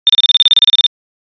sine tone bursts, 3600 Hz, A7, 39 cents sharp, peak -3 dBFS, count 15, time 0.07-0.864 s, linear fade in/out 0 ms, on 24 ms, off 31 ms, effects resampled to 11025 Hz

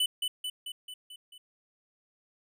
square tone with echo, 2992 Hz, F#7, 19 cents sharp, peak -25 dBFS, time 0-0.06 s, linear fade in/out 5 ms, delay 220 ms, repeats 6, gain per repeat -4 dB, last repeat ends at 1.38 s, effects none

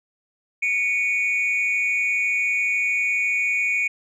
sine tone pair together, 2237 / 2445 Hz, C#7 / D#7, +15 / -31 cents, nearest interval major second, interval 154 cents, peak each -20 dBFS, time 0.62-3.88 s, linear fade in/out 10 ms, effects tanh soft clip ceiling -16 dBFS

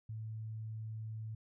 sine tone, 110 Hz, A2, in tune, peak -40 dBFS, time 0.09-1.35 s, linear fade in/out 5 ms, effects none

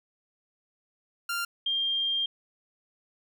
sawtooth / sine tone pair in turn, 1391 / 3198 Hz, F6 / G7, -7 / +34 cents, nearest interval octave + major second, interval 1441 cents, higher second, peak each -25 dBFS, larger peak neither, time 1.29-1.45 / 1.66-2.26 s, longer second, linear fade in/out 5 ms, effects none

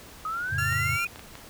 sine exponential sweep, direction up, 1244.5 to 2499 Hz, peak -28 dBFS, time 0.25-1.07 s, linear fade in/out 2 ms
sine chord, F augmented, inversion none, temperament equal with one note detuned, 87.31 / 109.05 / 138.59 Hz, F2 / A2 / C#3, 0 / -15 / 0 cents, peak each -32 dBFS, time 0.49-0.99 s, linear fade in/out 50 ms
30% pulse tone, 1382 Hz, F6, 19 cents flat, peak -25 dBFS, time 0.58-1.05 s, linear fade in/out 5 ms
clicks, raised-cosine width 0.3 ms, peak -25 dBFS, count 4, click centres 0.726 / 1.159 / 1.194 / 1.354 s
effects pink hiss -47 dBFS RMS until 1.49 s

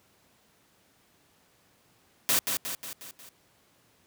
white noise with echo, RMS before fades -24 dBFS, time 2.29-2.39 s, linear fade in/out 0 ms, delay 180 ms, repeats 5, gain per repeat -5 dB, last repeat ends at 3.29 s, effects pink hiss -64 dBFS RMS until 4.06 s + high-pass 100 Hz 12 dB/octave

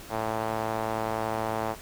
sawtooth tone with band-pass filter, 110.7 Hz, A2, 11 cents sharp, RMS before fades -30 dBFS, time 0.09-1.76 s, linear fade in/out 50 ms, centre 800 Hz, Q 1.7, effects pink hiss -45 dBFS RMS until 1.81 s

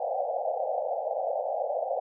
white band-pass noise, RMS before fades -30 dBFS, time 0-2 s, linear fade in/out 5 ms, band 500 to 780 Hz, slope 96 dB/octave, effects none

